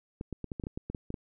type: clicks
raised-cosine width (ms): 3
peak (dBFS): -23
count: 12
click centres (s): 0.211 / 0.327 / 0.443 / 0.518 / 0.598 / 0.638 / 0.669 / 0.775 / 0.9 / 0.948 / 1.104 / 1.142
effects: none